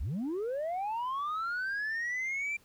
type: linear sweep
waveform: sine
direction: up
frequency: 45.89 to 2372 Hz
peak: -29 dBFS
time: 0-2.57 s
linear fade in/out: 10 ms
effects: tanh soft clip ceiling -30 dBFS + pink hiss -64 dBFS RMS until 2.64 s